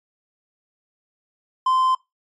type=tone; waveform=triangle; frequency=1036 Hz; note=C6; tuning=17 cents flat; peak=-14 dBFS; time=1.66-1.95 s; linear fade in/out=5 ms; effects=noise-tail reverb RT60 0.2 s tail -22 dB re dry + MP3 48 kbps